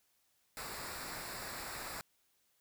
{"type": "noise with comb filter", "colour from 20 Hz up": "pink", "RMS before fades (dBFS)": -44, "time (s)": [0.57, 2.01], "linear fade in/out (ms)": 0, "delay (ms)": 0.32, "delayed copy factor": -0.65, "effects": ["white hiss -75 dBFS RMS until 2.6 s"]}